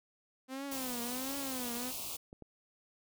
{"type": "tone with vibrato", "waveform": "sawtooth", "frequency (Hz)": 257.4, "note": "C4", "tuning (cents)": -28, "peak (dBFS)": -35, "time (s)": [0.48, 1.93], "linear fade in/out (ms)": 50, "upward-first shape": "triangle", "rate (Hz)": 1.4, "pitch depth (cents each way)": 160}
{"type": "band-stop noise", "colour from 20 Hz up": "white", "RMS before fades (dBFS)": -41, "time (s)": [0.71, 2.17], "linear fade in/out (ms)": 10, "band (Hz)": [1200, 2400], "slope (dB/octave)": 48}
{"type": "clicks", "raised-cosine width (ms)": 2, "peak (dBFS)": -36, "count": 2, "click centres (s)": [2.329, 2.423]}
{"effects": []}